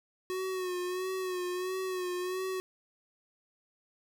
square tone with vibrato, 367.6 Hz, F#4, 11 cents flat, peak -33 dBFS, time 0.3-2.6 s, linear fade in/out 0 ms, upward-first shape sine, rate 1.5 Hz, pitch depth 45 cents each way, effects none

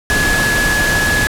sine tone in noise, 1693 Hz, G#6, 33 cents sharp, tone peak -14 dBFS, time 0.1-1.27 s, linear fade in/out 0 ms, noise pink, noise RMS -17 dBFS, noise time 0.1-1.27 s, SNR 0 dB, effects low-pass 12000 Hz 12 dB/octave

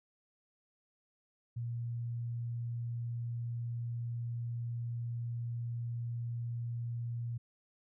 sine tone, 118.2 Hz, A#2, 24 cents sharp, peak -35 dBFS, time 1.56-7.38 s, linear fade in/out 10 ms, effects none

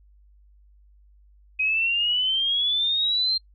sine exponential sweep, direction up, 2517 to 4186 Hz, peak -20 dBFS, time 1.59-3.38 s, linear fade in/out 10 ms, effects noise-tail reverb RT60 0.1 s tail -25 dB re dry + added 50 Hz sine -52 dBFS peak until 3.54 s

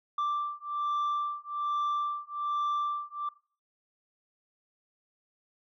sine beating tone pair, 1174.7 / 1175.9 Hz, D6 / D6, 0 / +2 cents, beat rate 1.2 Hz, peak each -30 dBFS, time 0.18-3.29 s, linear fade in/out 5 ms, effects noise-tail reverb RT60 0.4 s tail -20 dB re dry + tanh soft clip ceiling -26 dBFS

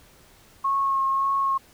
sine tone with vibrato, 1088 Hz, C#6, 33 cents flat, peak -20 dBFS, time 0.64-1.58 s, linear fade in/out 10 ms, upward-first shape sine, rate 1.8 Hz, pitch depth 16 cents each way, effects pink hiss -54 dBFS RMS until 1.73 s

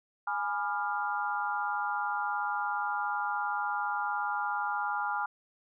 sine chord, G# diminished seventh, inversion none, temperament equal with one note detuned, 830.6 / 987.8 / 1200.7 / 1396.9 Hz, G#5 / B5 / D6 / F6, 0 / 0 / +38 / 0 cents, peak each -33 / -37 / -37 / -34 dBFS, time 0.27-5.26 s, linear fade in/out 5 ms, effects none

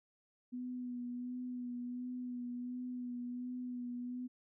sine tone with vibrato, 246.9 Hz, B3, in tune, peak -39 dBFS, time 0.52-4.28 s, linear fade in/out 20 ms, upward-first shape sine, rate 1.4 Hz, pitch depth 23 cents each way, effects none

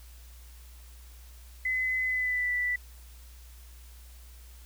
sine tone with pitch glide, 2027 to 1973.9 Hz, B6 to B6, +45 to -1 cents, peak -26 dBFS, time 1.65-2.76 s, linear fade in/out 5 ms, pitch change -46 cents, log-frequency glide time 2.05-2.51 s, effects added 60 Hz sine -47 dBFS peak until 4.65 s + white hiss -57 dBFS RMS until 4.65 s

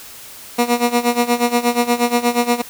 15% pulse tone with tremolo, 240 Hz, B3, 49 cents flat, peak -5 dBFS, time 0.58-2.62 s, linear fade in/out 10 ms, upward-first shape sine, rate 8.4 Hz, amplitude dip 85%, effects white hiss -37 dBFS RMS until 2.69 s

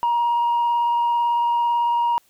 sine tone with vibrato, 947 Hz, A#5, 27 cents sharp, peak -15 dBFS, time 0.03-2.18 s, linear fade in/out 0 ms, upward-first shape sine, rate 18 Hz, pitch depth 9 cents each way, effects tanh soft clip ceiling -15 dBFS + white hiss -60 dBFS RMS until 2.29 s

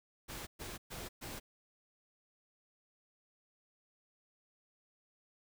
pink noise bursts, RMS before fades -45 dBFS, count 4, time 0.28-1.4 s, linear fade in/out 20 ms, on 190 ms, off 120 ms, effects none

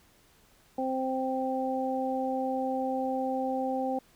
harmonic tone, 261.6 Hz, C4, in tune, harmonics 1 / 2 / 3, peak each -32 / -32 / -32 dBFS, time 0.78-3.99 s, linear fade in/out 5 ms, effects pink hiss -62 dBFS RMS until 4.15 s

